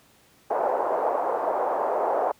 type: band-pass noise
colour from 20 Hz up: pink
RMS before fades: -25 dBFS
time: 0.5-2.32 s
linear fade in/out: 10 ms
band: 520 to 890 Hz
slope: 24 dB/octave
effects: pink hiss -58 dBFS RMS until 2.39 s + high-pass 80 Hz 12 dB/octave